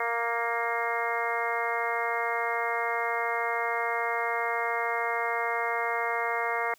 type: harmonic tone with a mistuned harmonic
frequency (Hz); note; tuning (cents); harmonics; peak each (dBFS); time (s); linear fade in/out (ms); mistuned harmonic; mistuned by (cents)
233.1; A#3; 0; 2 / 3 / 4 / 5 / 6 / 7 / 8 / 9; -34 / -33 / -34 / -34 / -37 / -39 / -36 / -33; 0-6.74; 2; 9; +21
effects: white hiss -61 dBFS RMS until 6.78 s